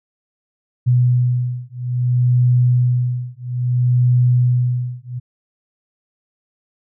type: beating tone pair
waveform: sine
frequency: 123.47 / 124.07 Hz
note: B2 / B2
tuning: 0 / +8 cents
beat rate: 0.6 Hz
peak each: -16 dBFS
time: 0.86-5.2 s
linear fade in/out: 20 ms
effects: none